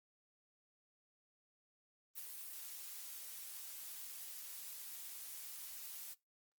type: noise with ADSR envelope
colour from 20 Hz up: blue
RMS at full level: -44 dBFS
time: 2.15-6.15 s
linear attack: 40 ms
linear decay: 12 ms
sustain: -5 dB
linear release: 29 ms
effects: noise-tail reverb RT60 0.2 s tail -20 dB re dry + Opus 32 kbps